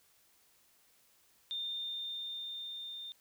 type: tone with level ramp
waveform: sine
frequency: 3618 Hz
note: A7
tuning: 48 cents sharp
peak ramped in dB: -35 to -42 dBFS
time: 1.51-3.12 s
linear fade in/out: 0 ms
effects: white hiss -68 dBFS RMS until 3.2 s